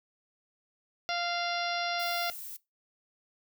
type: harmonic tone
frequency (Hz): 695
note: F5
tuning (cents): -9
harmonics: 1 / 2 / 3 / 4 / 5 / 6 / 7 / 8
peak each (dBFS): -33 / -36 / -38 / -39 / -40 / -41 / -41 / -42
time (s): 1.09-2.3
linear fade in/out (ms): 0
type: noise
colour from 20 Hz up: violet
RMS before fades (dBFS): -42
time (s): 1.99-2.57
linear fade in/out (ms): 10
effects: noise-tail reverb RT60 0.2 s tail -20 dB re dry